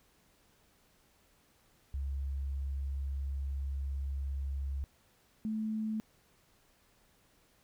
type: tone pair in turn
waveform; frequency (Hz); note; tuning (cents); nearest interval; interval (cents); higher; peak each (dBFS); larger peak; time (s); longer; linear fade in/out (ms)
sine; 68.6 / 217.8; C#2 / A3; -17 / -17; octave + minor sixth; 2000; second; -33 / -32; second; 1.94-4.84 / 5.45-6; first; 0
effects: pink hiss -68 dBFS RMS until 7.63 s